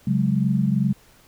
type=chord; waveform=sine; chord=C# suspended fourth; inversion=none; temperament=equal with one note detuned; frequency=137.4 / 185 / 207.7 Hz; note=C#3 / F#3 / G#3; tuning=-15 / 0 / 0 cents; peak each=-22 dBFS; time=0.07-0.93 s; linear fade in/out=5 ms; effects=pink hiss -54 dBFS RMS until 1.27 s